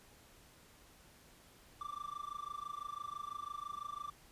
triangle tone with amplitude modulation, 1174.7 Hz, D6, in tune, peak -36 dBFS, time 1.81-4.1 s, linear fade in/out 2 ms, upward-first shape sine, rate 26 Hz, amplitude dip 95%, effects pink hiss -62 dBFS RMS until 4.31 s + resampled to 32000 Hz

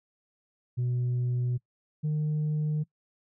sine tone pair in turn, 123.47 / 152.15 Hz, B2 / D#3, 0 / -38 cents, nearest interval major third, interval 362 cents, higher second, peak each -23 dBFS, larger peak neither, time 0.77-1.58 / 2.03-2.84 s, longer neither, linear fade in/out 20 ms, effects noise-tail reverb RT60 0.1 s tail -23 dB re dry + tanh soft clip ceiling -24 dBFS

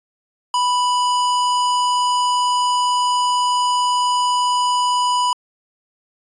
square tone, 987.8 Hz, B5, in tune, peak -16 dBFS, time 0.54-5.33 s, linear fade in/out 2 ms, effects resampled to 22050 Hz

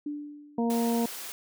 sine tone with exponential decay, 293.7 Hz, D4, in tune, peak -29 dBFS, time 0.06-0.94 s, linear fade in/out 5 ms, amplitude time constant 190 ms
harmonic tone, 233.1 Hz, A#3, in tune, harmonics 1 / 2 / 3 / 4, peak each -25 / -31 / -35 / -37 dBFS, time 0.58-1.06 s, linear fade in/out 5 ms
white high-pass noise, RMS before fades -39 dBFS, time 0.7-1.32 s, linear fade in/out 0 ms, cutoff 340 Hz, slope 12 dB/octave
effects none

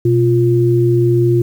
sine tone pair together, 123.58 / 349.2 Hz, B2 / F4, +2 / 0 cents, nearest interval octave + tritone, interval 1798 cents, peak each -12 dBFS, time 0.05-1.42 s, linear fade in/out 5 ms, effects 7-bit

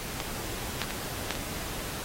clicks, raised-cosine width 0.2 ms, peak -13 / -9 / -18 / -10 / -18 dBFS, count 5, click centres 0.202 / 0.817 / 0.907 / 1.307 / 1.353 s, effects pink hiss -37 dBFS RMS until 2.04 s + AAC 48 kbps

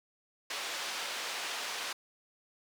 white band-pass noise, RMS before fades -38 dBFS, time 0.5-1.93 s, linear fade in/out 5 ms, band 510 to 4400 Hz, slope 12 dB/octave, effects none

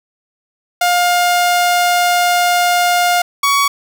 sawtooth tone pair in turn, 708 / 1123.9 Hz, F5 / C#6, +23 / +24 cents, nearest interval minor sixth, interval 801 cents, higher second, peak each -7 dBFS, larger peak neither, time 0.81-3.22 / 3.43-3.68 s, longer first, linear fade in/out 5 ms, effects none

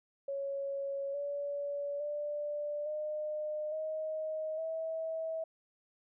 sine tone with pitch steps, 554.4 / 571.6 / 589.4 / 607.7 / 626.6 / 646.1 Hz, C#5 / D5 / D5 / D#5 / D#5 / E5, 0 / -47 / +6 / -41 / +12 / -35 cents, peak -34 dBFS, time 0.28-5.44 s, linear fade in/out 5 ms, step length 860 ms, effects none

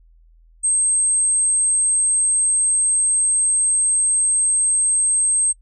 sine tone, 8372 Hz, C9, in tune, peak -15 dBFS, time 0.63-5.53 s, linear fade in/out 20 ms, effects noise-tail reverb RT60 0.1 s tail -25 dB re dry + added 41 Hz sine -48 dBFS peak until 5.61 s

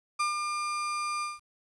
35% pulse tone with ADSR envelope, 1200 Hz, D6, 37 cents sharp, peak -23 dBFS, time 0.19-1.4 s, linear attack 13 ms, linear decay 130 ms, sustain -5 dB, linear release 180 ms, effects resampled to 24000 Hz + 10-bit

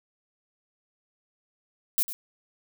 violet noise with echo, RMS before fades -23 dBFS, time 1.98-2.03 s, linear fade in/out 0 ms, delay 100 ms, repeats 1, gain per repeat -12 dB, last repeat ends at 2.13 s, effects none

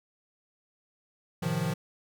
square chord, F dominant seventh, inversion first, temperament equal, 110 / 130.81 / 155.56 / 174.61 Hz, A2 / C3 / Eb3 / F3, 0 / 0 / 0 / 0 cents, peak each -38 / -37 / -32 / -32 dBFS, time 1.42-1.74 s, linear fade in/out 10 ms, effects none

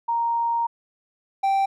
sine / triangle tone pair in turn, 932.3 / 781.8 Hz, A#5 / G5, 0 / -5 cents, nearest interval minor third, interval 305 cents, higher first, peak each -20 / -16 dBFS, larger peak second, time 0.08-0.67 / 1.43-1.66 s, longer first, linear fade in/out 10 ms, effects none

